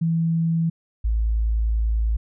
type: tone pair in turn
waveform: sine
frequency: 164.8 / 55.09 Hz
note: E3 / A1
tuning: 0 / +3 cents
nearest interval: octave + perfect fifth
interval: 1897 cents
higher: first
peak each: -18 / -18 dBFS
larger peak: neither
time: 0.01-0.7 / 1.04-2.17 s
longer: second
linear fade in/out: 10 ms
effects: none